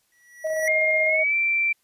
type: tone with exponential growth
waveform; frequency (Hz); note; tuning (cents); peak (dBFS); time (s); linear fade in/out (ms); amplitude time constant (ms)
square; 1937; B6; -34; -23; 0.12-0.68; 2; 120
type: tone with tremolo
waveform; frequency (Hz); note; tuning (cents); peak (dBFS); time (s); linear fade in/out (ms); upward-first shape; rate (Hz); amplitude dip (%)
sine; 630; D#5; +21; -22; 0.44-1.24; 10; square; 16; 25
type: tone with pitch glide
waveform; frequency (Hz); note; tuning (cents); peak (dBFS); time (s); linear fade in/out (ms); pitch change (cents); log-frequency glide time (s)
sine; 2127 to 2346; C7 to D7; +28 to -2; -19; 0.67-1.73; 10; +170; 1.06-1.35
effects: white hiss -68 dBFS RMS until 1.83 s + resampled to 32000 Hz